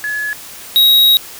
sine / square tone pair in turn, 1700 / 3808 Hz, G#6 / A#7, +40 / +36 cents, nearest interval octave + major second, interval 1396 cents, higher second, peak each -17 / -7 dBFS, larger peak second, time 0.04-0.33 / 0.76-1.17 s, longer second, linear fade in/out 0 ms, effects white hiss -33 dBFS RMS until 1.39 s

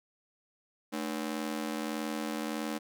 sawtooth ring-modulated tone, 261.6 Hz, C4, in tune, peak -26 dBFS, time 0.92-2.79 s, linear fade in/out 20 ms, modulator 40.8 Hz, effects none

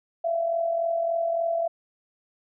sine tone with amplitude modulation, 671 Hz, E5, 31 cents sharp, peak -20 dBFS, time 0.24-1.68 s, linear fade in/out 10 ms, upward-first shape sine, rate 43.5 Hz, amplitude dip 55%, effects none

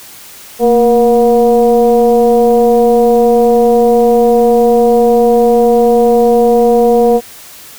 sine tone with frequency modulation, 474.8 Hz, A#4, 32 cents sharp, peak -5 dBFS, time 0.59-7.21 s, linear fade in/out 50 ms, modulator 245 Hz, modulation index 0.85, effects white hiss -34 dBFS RMS until 7.78 s

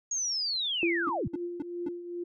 sine linear sweep, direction down, 6670 to 65.41 Hz, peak -28 dBFS, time 0.11-1.28 s, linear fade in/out 5 ms
sine tone with exponential decay, 340 Hz, F4, 46 cents flat, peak -23 dBFS, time 0.83-1.71 s, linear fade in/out 1 ms, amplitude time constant 190 ms
triangle tone bursts, 293.7 Hz, D4, in tune, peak -28 dBFS, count 4, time 1.07-1.886 s, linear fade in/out 2 ms, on 24 ms, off 240 ms
sine tone with tremolo, 348.7 Hz, F4, 3 cents flat, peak -31 dBFS, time 1.33-2.24 s, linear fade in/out 10 ms, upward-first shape triangle, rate 2.5 Hz, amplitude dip 65%
effects none

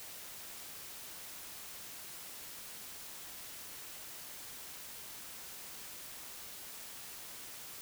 silence, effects white hiss -48 dBFS RMS until 7.81 s

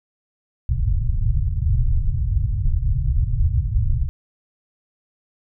pink low-pass noise, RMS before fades -19 dBFS, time 0.69-4.09 s, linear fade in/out 0 ms, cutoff 130 Hz, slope 48 dB/octave, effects none

